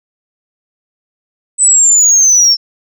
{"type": "linear sweep", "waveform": "sine", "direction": "down", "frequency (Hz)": [8100, 5360], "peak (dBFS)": -3, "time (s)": [1.58, 2.57], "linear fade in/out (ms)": 50, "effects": ["tanh soft clip ceiling -2 dBFS"]}